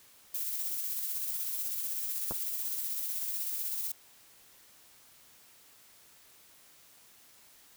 violet noise with tremolo, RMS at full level -34 dBFS, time 0.34-3.92 s, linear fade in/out 5 ms, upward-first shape square, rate 16 Hz, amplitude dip 25%
clicks, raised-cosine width 1 ms, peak -22 / -27 dBFS, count 2, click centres 2.31 / 2.32 s
effects white hiss -59 dBFS RMS until 7.76 s

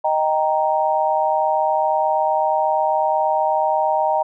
sine chord, Eb major, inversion none, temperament equal, 622.3 / 784 / 932.3 Hz, Eb5 / G5 / Bb5, 0 / 0 / 0 cents, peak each -20 dBFS, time 0.04-4.23 s, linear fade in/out 10 ms, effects none

